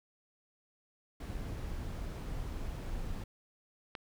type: noise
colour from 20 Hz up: brown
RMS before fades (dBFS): -39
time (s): 1.2-3.24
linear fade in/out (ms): 5
type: click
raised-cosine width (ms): 0.3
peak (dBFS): -24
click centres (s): 3.952
effects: none

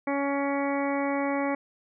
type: harmonic tone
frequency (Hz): 280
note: C#4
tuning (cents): +18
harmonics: 1 / 2 / 3 / 4 / 5 / 6 / 7 / 8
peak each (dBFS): -28 / -30 / -33 / -36 / -42 / -44 / -38 / -38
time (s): 0.07-1.55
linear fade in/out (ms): 5
effects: none

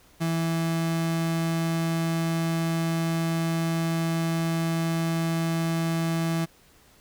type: tone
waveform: 35% pulse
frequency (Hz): 164.81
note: E3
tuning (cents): 0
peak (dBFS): -22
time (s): 0.2-6.46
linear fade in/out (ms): 20
effects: pink hiss -57 dBFS RMS until 7 s

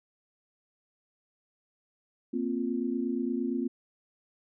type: chord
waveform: sine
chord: Bb suspended second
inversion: none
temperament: equal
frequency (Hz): 233.1 / 261.6 / 349.2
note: Bb3 / C4 / F4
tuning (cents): 0 / 0 / 0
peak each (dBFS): -32 / -31 / -34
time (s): 2.33-3.68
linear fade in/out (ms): 10
effects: none

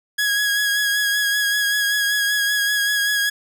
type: tone with vibrato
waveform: sawtooth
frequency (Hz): 1661.2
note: G#6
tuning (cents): 0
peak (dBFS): -14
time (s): 0.18-3.3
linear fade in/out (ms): 10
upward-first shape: sine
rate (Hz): 5.2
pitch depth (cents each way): 25
effects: none

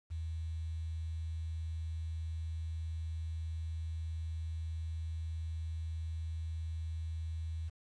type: tone with quantisation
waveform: sine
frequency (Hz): 80.8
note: E2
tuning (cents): -34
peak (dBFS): -36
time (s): 0.1-7.7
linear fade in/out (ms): 20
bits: 10
effects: resampled to 22050 Hz

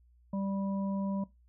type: harmonic tone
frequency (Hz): 196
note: G3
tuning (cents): 0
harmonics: 1 / 3 / 5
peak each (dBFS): -31 / -41 / -45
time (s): 0.33-1.24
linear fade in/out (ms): 5
effects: noise-tail reverb RT60 0.2 s tail -19 dB re dry + added 60 Hz sine -60 dBFS peak until 1.48 s

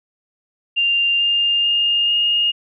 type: tone with pitch steps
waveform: sine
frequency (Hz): 2791 / 2809 / 2827 / 2845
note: F7 / F7 / F7 / F7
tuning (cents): -2 / +9 / +20 / +31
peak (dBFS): -14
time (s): 0.76-2.52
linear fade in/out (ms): 20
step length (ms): 440
effects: none

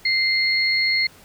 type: tone pair together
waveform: sine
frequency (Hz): 2086 / 4309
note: C7 / C#8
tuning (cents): -6 / -50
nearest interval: octave + minor second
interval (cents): 1256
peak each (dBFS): -19 / -21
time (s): 0.05-1.07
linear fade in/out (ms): 5
effects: pink hiss -49 dBFS RMS until 1.24 s

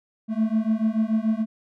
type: beating tone pair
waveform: triangle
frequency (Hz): 216.9 / 223.8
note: A3 / A3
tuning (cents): -25 / +30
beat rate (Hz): 6.9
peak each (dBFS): -21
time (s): 0.28-1.46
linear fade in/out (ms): 50
effects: none

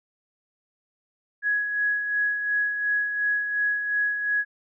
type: tone with tremolo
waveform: sine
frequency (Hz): 1672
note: G#6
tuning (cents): +11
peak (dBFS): -20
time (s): 1.42-4.45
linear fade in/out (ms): 50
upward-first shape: sine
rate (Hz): 2.8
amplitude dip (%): 50
effects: none

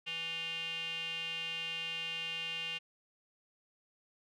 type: tone with band-pass filter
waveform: square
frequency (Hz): 164.81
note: E3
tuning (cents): 0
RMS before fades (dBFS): -39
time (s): 0.06-2.79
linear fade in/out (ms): 20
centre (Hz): 2800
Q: 9.1
effects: none

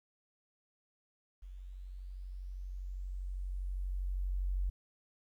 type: tone with level ramp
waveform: sine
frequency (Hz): 46.25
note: F#1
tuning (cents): 0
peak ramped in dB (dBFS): -45 to -30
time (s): 1.42-4.7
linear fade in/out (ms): 10
effects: 12-bit

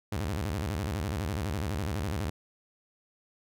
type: tone with vibrato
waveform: sawtooth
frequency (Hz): 87.2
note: F2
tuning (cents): -2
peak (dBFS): -26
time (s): 0.12-2.3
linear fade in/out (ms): 5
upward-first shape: square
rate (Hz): 12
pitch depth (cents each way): 300
effects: none

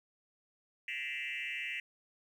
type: tone with frequency modulation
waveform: sine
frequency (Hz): 2349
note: D7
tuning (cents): 0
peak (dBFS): -35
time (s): 0.88-1.8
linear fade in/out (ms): 2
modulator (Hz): 139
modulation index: 3.5
effects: tanh soft clip ceiling -32 dBFS + 11-bit

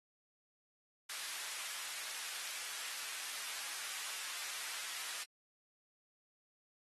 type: high-pass noise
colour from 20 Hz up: pink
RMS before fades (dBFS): -44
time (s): 1.09-5.24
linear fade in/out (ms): 10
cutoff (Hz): 1600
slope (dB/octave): 12
effects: AAC 32 kbps

